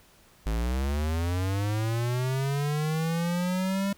square linear sweep, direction up, 52 to 199.8 Hz, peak -26 dBFS, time 0.46-3.93 s, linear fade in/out 5 ms, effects pink hiss -58 dBFS RMS until 3.97 s

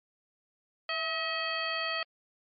harmonic tone with a mistuned harmonic, 639 Hz, D#5, 46 cents sharp, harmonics 1 / 2 / 3 / 4 / 5 / 7, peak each -38 / -36 / -36 / -37 / -38 / -38 dBFS, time 0.89-2.03 s, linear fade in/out 2 ms, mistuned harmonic 1, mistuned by +49 cents, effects MP3 48 kbps

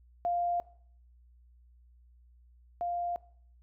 sine tone pair in turn, 698.5 / 698.5 Hz, F5 / F5, 0 / 0 cents, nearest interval unison, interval 0 cents, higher neither, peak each -27 / -30 dBFS, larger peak first, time 0.25-0.6 / 2.81-3.16 s, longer neither, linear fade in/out 0 ms, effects noise-tail reverb RT60 0.6 s tail -21 dB re dry + added 60 Hz sine -57 dBFS peak until 3.62 s

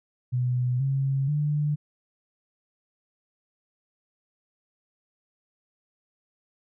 sine tone with pitch steps, 124.7 / 135.99 / 148.29 Hz, B2 / C#3 / D3, +17 / -33 / +17 cents, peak -22 dBFS, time 0.32-1.76 s, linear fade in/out 20 ms, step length 480 ms, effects none

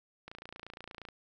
click train, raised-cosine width 0.3 ms, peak -29 dBFS, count 24, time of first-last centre 0.28-1.087 s, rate 28.5 Hz, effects none

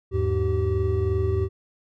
triangle tone cluster, 80.6 / 103.4 / 384.4 Hz, E2 / G#2 / G4, -38 / -7 / -34 cents, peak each -23 dBFS, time 0.11-1.49 s, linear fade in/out 50 ms, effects none

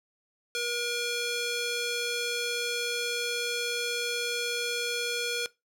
square tone with band-pass filter, 478.2 Hz, A#4, 44 cents sharp, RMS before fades -31 dBFS, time 0.55-5.46 s, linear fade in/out 0 ms, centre 4300 Hz, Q 0.69, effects noise-tail reverb RT60 0.2 s tail -19 dB re dry

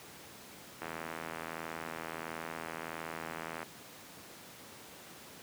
click train, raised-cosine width 0.5 ms, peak -24 dBFS, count 230, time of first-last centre 0.82-3.63 s, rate 81.5 Hz, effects pink hiss -51 dBFS RMS until 5.42 s + high-pass 150 Hz 12 dB/octave

